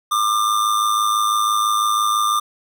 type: tone with amplitude modulation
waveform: square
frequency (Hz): 1196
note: D6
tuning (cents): +31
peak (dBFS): -14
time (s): 0.11-2.4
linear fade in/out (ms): 10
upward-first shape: sine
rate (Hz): 106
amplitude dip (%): 55
effects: none